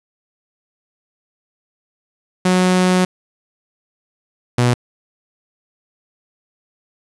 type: tone pair in turn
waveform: sawtooth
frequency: 183.2 / 122.27 Hz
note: F#3 / B2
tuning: -17 / -17 cents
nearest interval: perfect fifth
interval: 700 cents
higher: first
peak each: -8 dBFS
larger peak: neither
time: 2.45-3.05 / 4.58-4.74 s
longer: first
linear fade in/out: 5 ms
effects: resampled to 24000 Hz + 7-bit